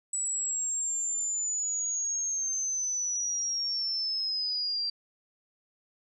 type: linear sweep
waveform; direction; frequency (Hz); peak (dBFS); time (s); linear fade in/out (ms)
sine; down; 7890 to 4699; -28; 0.13-4.9; 5
effects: none